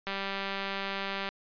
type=click train; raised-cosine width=0.3 ms; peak=-18 dBFS; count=240; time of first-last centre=0.07-1.289 s; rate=196 Hz; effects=resampled to 11025 Hz